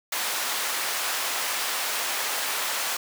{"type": "high-pass noise", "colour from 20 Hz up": "pink", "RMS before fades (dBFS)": -28, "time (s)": [0.12, 2.97], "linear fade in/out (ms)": 5, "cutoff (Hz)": 870, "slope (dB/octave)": 12, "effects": []}